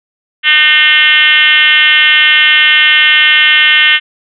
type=tone with frequency modulation; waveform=sine; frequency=2431 Hz; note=D#7; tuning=41 cents flat; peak=-4 dBFS; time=0.43-4 s; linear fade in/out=50 ms; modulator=303 Hz; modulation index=2.8; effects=none